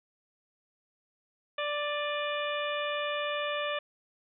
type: harmonic tone with a mistuned harmonic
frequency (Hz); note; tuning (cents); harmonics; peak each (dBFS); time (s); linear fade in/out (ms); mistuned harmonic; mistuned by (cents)
587.3; D5; 0; 1 / 2 / 3 / 4 / 5 / 6; -33 / -36 / -38 / -39 / -40 / -41; 1.58-3.79; 5; 4; +44
effects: none